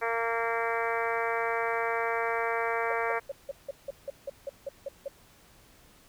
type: harmonic tone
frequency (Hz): 230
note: A#3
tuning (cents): -23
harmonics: 2 / 3 / 4 / 5 / 6 / 7 / 8 / 9 / 10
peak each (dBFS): -32 / -34 / -35 / -36 / -37 / -37 / -38 / -39 / -39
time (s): 0.01-3.2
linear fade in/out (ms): 20
type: tone bursts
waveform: sine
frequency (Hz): 554.4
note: C#5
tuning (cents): 0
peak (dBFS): -31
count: 12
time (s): 2.9-5.082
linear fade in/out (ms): 5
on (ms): 26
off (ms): 170
effects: pink hiss -58 dBFS RMS until 6.08 s